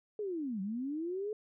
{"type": "linear two-way sweep", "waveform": "sine", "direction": "down then up", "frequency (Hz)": [434.4, 185, 434.4], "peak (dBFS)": -34, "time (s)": [0.19, 1.33], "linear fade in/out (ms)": 2, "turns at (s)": 0.61, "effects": []}